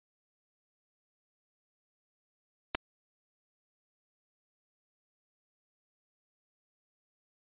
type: clicks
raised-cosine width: 0.3 ms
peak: -14 dBFS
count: 2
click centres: 2.748 / 2.751 s
effects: resampled to 8000 Hz